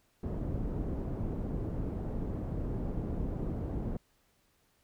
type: low-pass noise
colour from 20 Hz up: pink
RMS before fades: -35 dBFS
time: 0.23-3.97 s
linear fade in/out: 5 ms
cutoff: 390 Hz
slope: 12 dB/octave
effects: pink hiss -71 dBFS RMS until 4.83 s